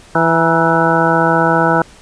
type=harmonic tone with a mistuned harmonic; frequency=165 Hz; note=E3; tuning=2 cents sharp; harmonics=1 / 2 / 3 / 4 / 5 / 6 / 8 / 9; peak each=-18 / -18 / -18 / -18 / -18 / -18 / -18 / -18 dBFS; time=0.15-1.82 s; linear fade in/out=2 ms; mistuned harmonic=6; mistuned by=-54 cents; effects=pink hiss -42 dBFS RMS until 2.01 s + resampled to 22050 Hz